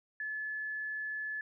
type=tone; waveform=sine; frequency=1723 Hz; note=A6; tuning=37 cents flat; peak=-35 dBFS; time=0.2-1.41 s; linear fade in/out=2 ms; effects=none